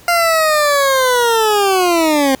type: linear sweep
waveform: 20% pulse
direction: down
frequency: 698.5 to 261.6 Hz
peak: -6 dBFS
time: 0.08-2.35 s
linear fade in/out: 2 ms
effects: pink hiss -43 dBFS RMS until 2.4 s